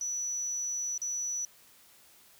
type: tone with dropouts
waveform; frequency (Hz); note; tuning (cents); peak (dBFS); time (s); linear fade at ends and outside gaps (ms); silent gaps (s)
sine; 5920; F#8; 0; -31; 0.01-1.45; 1; 0.978-1.017
effects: white hiss -59 dBFS RMS until 2.39 s